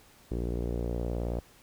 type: tone with low-pass filter sweep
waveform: sawtooth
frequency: 59 Hz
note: A#1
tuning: 22 cents sharp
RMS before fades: -32 dBFS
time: 0.31-1.4 s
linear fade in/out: 5 ms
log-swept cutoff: 390 to 590 Hz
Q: 2.6
effects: pink hiss -58 dBFS RMS until 1.62 s